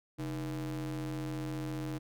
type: ring-modulated tone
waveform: square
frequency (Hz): 87.31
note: F2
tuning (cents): 0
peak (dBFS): -33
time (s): 0.18-1.99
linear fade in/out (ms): 20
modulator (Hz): 222
effects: none